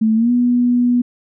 sine tone with pitch glide, 220 to 244.1 Hz, A3 to B3, 0 to -20 cents, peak -11 dBFS, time 0.01-1.02 s, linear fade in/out 10 ms, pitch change +180 cents, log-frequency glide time 0.15-0.31 s, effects none

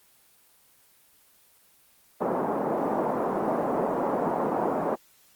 white band-pass noise, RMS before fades -27 dBFS, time 2.2-4.96 s, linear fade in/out 20 ms, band 180 to 890 Hz, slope 24 dB/octave, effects white hiss -60 dBFS RMS until 5.35 s + Opus 24 kbps

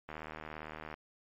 click train, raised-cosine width 0.5 ms, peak -28 dBFS, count 67, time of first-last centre 0.09-0.941 s, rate 77.6 Hz, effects MP3 48 kbps

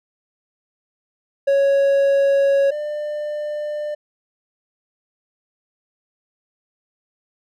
triangle tone pair in turn, 554.4 / 597.2 Hz, C#5 / D5, 0 / +29 cents, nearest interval minor second, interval 129 cents, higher second, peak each -11 / -21 dBFS, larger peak first, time 1.47-2.71 / 2.71-3.95 s, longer neither, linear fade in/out 10 ms, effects none

